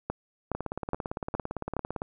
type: two click trains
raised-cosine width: 1 ms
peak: -15 / -18 dBFS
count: 5 / 27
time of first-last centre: 0.1-1.767 / 0.55-2.019 s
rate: 2.4 / 17.7 Hz
effects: none